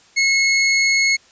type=tone; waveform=sawtooth; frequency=2177 Hz; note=C#7; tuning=32 cents flat; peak=-10 dBFS; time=0.16-1.17 s; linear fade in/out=20 ms; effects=white hiss -51 dBFS RMS until 1.31 s + resampled to 16000 Hz